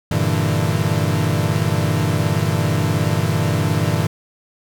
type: chord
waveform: 40% pulse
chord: E half-diminished seventh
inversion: first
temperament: equal with one note detuned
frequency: 98 / 116.54 / 147.6 / 164.81 Hz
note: G2 / Bb2 / D3 / E3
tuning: 0 / 0 / +9 / 0 cents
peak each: -21 dBFS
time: 0.11-4.07 s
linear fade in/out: 5 ms
effects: none